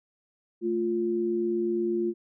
sine tone pair together, 220.9 / 349.2 Hz, A3 / F4, +7 / 0 cents, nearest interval minor sixth, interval 793 cents, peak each -31 / -25 dBFS, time 0.61-2.14 s, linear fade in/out 50 ms, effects none

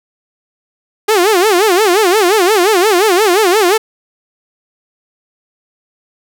sawtooth tone with vibrato, 392 Hz, G4, in tune, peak -4 dBFS, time 1.08-3.78 s, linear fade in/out 10 ms, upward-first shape sine, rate 5.7 Hz, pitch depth 220 cents each way, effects none

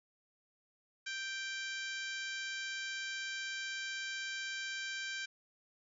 harmonic tone, 784 Hz, G5, in tune, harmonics 2 / 3 / 4 / 5 / 6 / 7 / 8 / 9, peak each -41 / -45 / -47 / -49 / -51 / -52 / -53 / -54 dBFS, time 1.06-5.26 s, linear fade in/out 10 ms, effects none

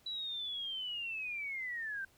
sine linear sweep, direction down, 3951 to 1538 Hz, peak -37 dBFS, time 0.06-2.05 s, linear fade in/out 5 ms, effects pink hiss -67 dBFS RMS until 2.17 s

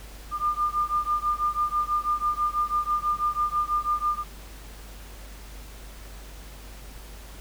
sine beating tone pair, 1201 / 1207.1 Hz, D6 / D6, +38 / +47 cents, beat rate 6.1 Hz, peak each -26 / -26 dBFS, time 0.31-4.24 s, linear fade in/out 50 ms, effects added 50 Hz sine -41 dBFS peak until 7.4 s + pink hiss -47 dBFS RMS until 7.4 s

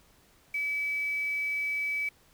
sine tone with quantisation, 2292 Hz, D7, 43 cents flat, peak -28 dBFS, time 0.54-2.09 s, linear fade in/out 5 ms, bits 8, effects pink hiss -62 dBFS RMS until 2.33 s

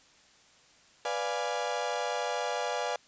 35% pulse chord, B diminished seventh, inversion none, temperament equal, 493.9 / 587.3 / 698.5 / 830.6 Hz, B4 / D5 / F5 / Ab5, 0 / 0 / 0 / 0 cents, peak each -34 dBFS, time 1.05-2.96 s, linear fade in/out 2 ms, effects white hiss -60 dBFS RMS until 3.07 s + resampled to 16000 Hz

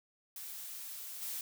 blue noise with level steps, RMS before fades -45 / -40 dBFS, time 0.36-1.41 s, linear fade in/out 2 ms, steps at 1.21 s, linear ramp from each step 20 ms, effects none

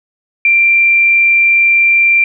sine tone with frequency modulation, 2366 Hz, D7, 12 cents sharp, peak -6 dBFS, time 0.45-2.24 s, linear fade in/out 2 ms, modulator 42.5 Hz, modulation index 0.34, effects none

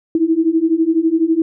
sine beating tone pair, 318.1 / 330.1 Hz, D#4 / E4, +38 / +2 cents, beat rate 12 Hz, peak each -16 / -14 dBFS, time 0.15-1.42 s, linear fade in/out 2 ms, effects none

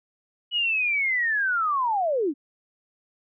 sine linear sweep, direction down, 2951 to 257.4 Hz, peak -21 dBFS, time 0.51-2.34 s, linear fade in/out 50 ms, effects none

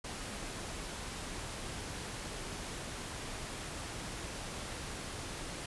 pink noise, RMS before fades -42 dBFS, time 0.04-5.66 s, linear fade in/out 5 ms, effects resampled to 24000 Hz

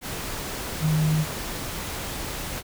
sine tone in noise, 155.56 Hz, D#3, in tune, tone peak -19 dBFS, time 0.8-1.26 s, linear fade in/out 50 ms, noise pink, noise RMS -32 dBFS, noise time 0.01-2.63 s, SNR +10 dB, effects none

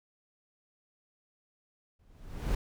brown noise with exponential growth, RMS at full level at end -26 dBFS, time 1.99-2.55 s, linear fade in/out 5 ms, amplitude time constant 120 ms, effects none

